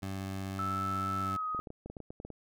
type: tone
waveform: 20% pulse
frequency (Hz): 96.2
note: G2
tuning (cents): -32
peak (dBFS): -31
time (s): 0.02-1.37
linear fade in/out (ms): 10
type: tone with pitch glide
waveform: sine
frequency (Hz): 1318.5 to 1253.9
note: E6 to D#6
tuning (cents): 0 to +13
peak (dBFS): -32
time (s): 0.59-1.6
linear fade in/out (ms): 0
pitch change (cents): -87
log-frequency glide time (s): 1.22-1.46
type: clicks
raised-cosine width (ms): 2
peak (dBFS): -30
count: 12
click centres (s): 1.548 / 1.592 / 1.672 / 1.704 / 1.86 / 1.9 / 1.968 / 2.003 / 2.105 / 2.201 / 2.25 / 2.303
effects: none